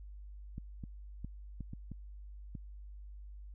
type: clicks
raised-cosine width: 5 ms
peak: -30 dBFS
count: 7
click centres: 0.581 / 0.838 / 1.246 / 1.607 / 1.734 / 1.917 / 2.552 s
effects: added 50 Hz sine -46 dBFS peak until 3.54 s